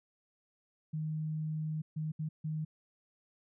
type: tone bursts at uneven times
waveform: sine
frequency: 155.56 Hz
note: D#3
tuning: in tune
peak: -33 dBFS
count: 4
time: 0.93-1.82 / 1.96-2.12 / 2.19-2.29 / 2.44-2.65 s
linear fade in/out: 10 ms
effects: none